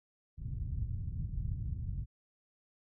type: low-pass noise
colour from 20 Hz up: white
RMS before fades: -37 dBFS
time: 0.37-2.06 s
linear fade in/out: 50 ms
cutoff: 120 Hz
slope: 24 dB/octave
effects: none